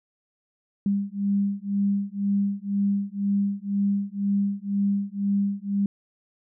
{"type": "beating tone pair", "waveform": "sine", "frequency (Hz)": [199.1, 201.1], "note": ["G3", "G3"], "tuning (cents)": [27, 44], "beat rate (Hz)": 2, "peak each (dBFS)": -25, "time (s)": [0.86, 5.86], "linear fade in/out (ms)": 2, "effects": []}